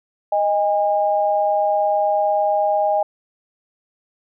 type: tone pair together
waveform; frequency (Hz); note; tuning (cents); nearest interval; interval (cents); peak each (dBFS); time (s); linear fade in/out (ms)
sine; 622.3 / 813.4; D#5 / G#5; 0 / -36; perfect fourth; 464; -18; 0.32-3.03; 5
effects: none